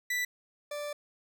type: tone pair in turn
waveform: 40% pulse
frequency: 1975.5 / 587.3 Hz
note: B6 / D5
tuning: 0 / 0 cents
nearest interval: octave + major sixth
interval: 2100 cents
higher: first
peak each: -28 / -34 dBFS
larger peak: first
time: 0.1-0.25 / 0.71-0.93 s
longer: second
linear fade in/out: 5 ms
effects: none